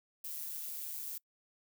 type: noise with amplitude modulation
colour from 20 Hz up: violet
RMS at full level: -39 dBFS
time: 0.24-1.18 s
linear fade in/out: 5 ms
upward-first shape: sine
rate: 153 Hz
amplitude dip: 60%
effects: noise-tail reverb RT60 0.1 s tail -25 dB re dry